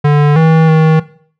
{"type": "tone with pitch steps", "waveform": "square", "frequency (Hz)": [146.8, 160.6, 158.4], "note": ["D3", "E3", "D#3"], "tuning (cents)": [0, -45, 31], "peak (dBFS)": -6, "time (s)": [0.04, 1], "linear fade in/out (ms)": 10, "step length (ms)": 320, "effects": ["noise-tail reverb RT60 0.5 s tail -17 dB re dry", "low-pass 2000 Hz 12 dB/octave"]}